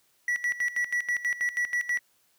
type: tone with tremolo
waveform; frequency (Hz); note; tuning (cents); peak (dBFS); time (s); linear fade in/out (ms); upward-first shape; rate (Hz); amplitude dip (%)
triangle; 1945; B6; -27; -22; 0.28-1.99; 2; square; 6.2; 80
effects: white hiss -67 dBFS RMS until 2.38 s + high-pass 60 Hz 12 dB/octave